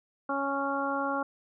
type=harmonic tone; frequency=277.2 Hz; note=C#4; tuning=in tune; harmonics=1 / 2 / 3 / 4 / 5; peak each=-34 / -34 / -34 / -34 / -34 dBFS; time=0.29-1.23 s; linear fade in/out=5 ms; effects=none